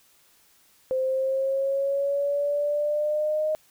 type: exponential sweep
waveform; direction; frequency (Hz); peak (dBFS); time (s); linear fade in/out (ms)
sine; up; 518 to 621; -22; 0.91-3.55; 0
effects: white hiss -60 dBFS RMS until 3.7 s